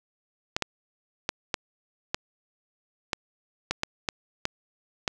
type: clicks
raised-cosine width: 0.2 ms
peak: -8 dBFS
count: 11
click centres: 0.565 / 0.623 / 1.291 / 1.542 / 2.145 / 3.132 / 3.71 / 3.834 / 4.088 / 4.454 / 5.078 s
effects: none